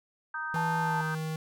sine chord, Eb major, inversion second, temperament just, 933.4 / 1244.5 / 1555.6 Hz, Bb5 / Eb6 / G6, +2 / 0 / -14 cents, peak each -39 / -38 / -34 dBFS, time 0.34-1.15 s, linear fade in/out 5 ms
square tone with pitch glide, 162.5 to 157.87 Hz, E3 to D#3, -24 to +25 cents, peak -32 dBFS, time 0.54-1.36 s, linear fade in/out 2 ms, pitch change -51 cents, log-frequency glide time 0.79-1 s
sine tone, 880 Hz, A5, in tune, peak -29 dBFS, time 0.56-1.01 s, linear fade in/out 0 ms
effects none

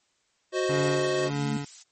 square chord, C diminished, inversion second, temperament equal, 370 / 523.3 / 622.3 Hz, Gb4 / C5 / Eb5, 0 / 0 / 0 cents, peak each -27 / -31 / -31 dBFS, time 0.52-1.31 s, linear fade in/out 50 ms
25% pulse tone with tremolo, 142.8 Hz, D3, 48 cents flat, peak -22 dBFS, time 0.69-1.65 s, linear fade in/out 5 ms, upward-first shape sine, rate 1.7 Hz, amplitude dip 70%
violet noise, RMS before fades -37 dBFS, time 0.79-1.83 s, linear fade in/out 5 ms
sine tone with exponential growth, 219.4 Hz, A3, 5 cents flat, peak -25 dBFS, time 1.01-1.57 s, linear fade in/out 2 ms, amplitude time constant 120 ms
effects white hiss -70 dBFS RMS until 1.91 s + MP3 32 kbps

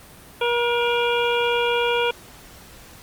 harmonic tone with a mistuned harmonic, 476.9 Hz, A#4, 39 cents sharp, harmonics 1 / 2 / 3 / 5 / 6 / 7, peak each -21 / -25 / -28 / -27 / -30 / -30 dBFS, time 0.41-2.11 s, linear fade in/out 5 ms, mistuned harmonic 6, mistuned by -25 cents, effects pink hiss -45 dBFS RMS until 3.02 s + Opus 32 kbps

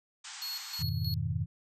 white band-pass noise, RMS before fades -45 dBFS, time 0.24-0.83 s, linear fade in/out 10 ms, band 780 to 8200 Hz, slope 96 dB/octave
square tone with tremolo, 4333 Hz, C#8, 40 cents flat, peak -36 dBFS, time 0.42-1.14 s, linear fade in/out 0 ms, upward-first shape square, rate 3.2 Hz, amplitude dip 65%
sine chord, F half-diminished seventh, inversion none, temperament just, 87.31 / 104.77 / 125.72 / 157.15 Hz, F2 / Ab2 / Cb3 / Eb3, 0 / +16 / +31 / +18 cents, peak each -35 dBFS, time 0.79-1.46 s, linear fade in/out 20 ms
effects none

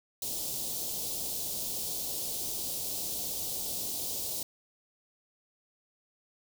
white band-stop noise, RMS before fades -35 dBFS, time 0.22-4.43 s, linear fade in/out 2 ms, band 740 to 3600 Hz, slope 24 dB/octave, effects none

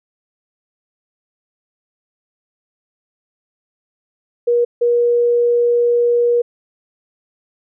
sine tone bursts at uneven times, 477.9 Hz, A#4, 43 cents sharp, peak -11 dBFS, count 2, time 4.47-4.65 / 4.81-6.42 s, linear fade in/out 10 ms, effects none

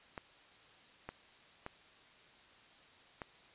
clicks, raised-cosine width 0.5 ms, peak -27 dBFS, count 4, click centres 0.178 / 1.09 / 1.664 / 3.218 s, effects white hiss -61 dBFS RMS until 3.54 s + resampled to 8000 Hz

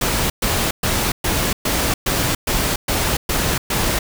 pink noise bursts, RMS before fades -19 dBFS, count 10, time 0.01-3.99 s, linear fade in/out 5 ms, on 290 ms, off 120 ms, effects none

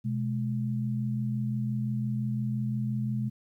sine tone pair together, 125.8 / 211.6 Hz, B2 / G#3, +32 / +33 cents, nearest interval major sixth, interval 901 cents, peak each -29 / -31 dBFS, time 0.04-3.3 s, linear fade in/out 20 ms, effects 11-bit

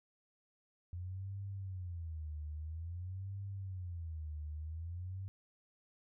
sine tone with vibrato, 86.5 Hz, F2, 16 cents flat, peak -40 dBFS, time 0.93-5.28 s, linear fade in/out 0 ms, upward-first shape sine, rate 0.5 Hz, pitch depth 230 cents each way, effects none

